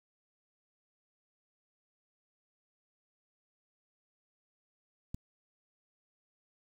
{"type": "click", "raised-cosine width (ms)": 5, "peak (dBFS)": -26, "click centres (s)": 5.145, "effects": ["9-bit"]}